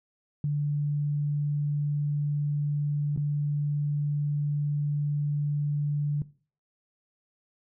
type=tone with dropouts; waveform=sine; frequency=146.3 Hz; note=D3; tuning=6 cents flat; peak=-24 dBFS; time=0.44-6.22 s; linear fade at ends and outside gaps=2 ms; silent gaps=3.163-3.174 s; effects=noise-tail reverb RT60 0.4 s tail -18 dB re dry